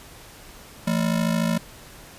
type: ring-modulated tone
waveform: square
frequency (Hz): 197.9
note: G3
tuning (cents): +17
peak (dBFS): -18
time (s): 0.87-1.58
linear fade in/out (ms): 5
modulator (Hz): 26.8
effects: pink hiss -45 dBFS RMS until 2.18 s + resampled to 32000 Hz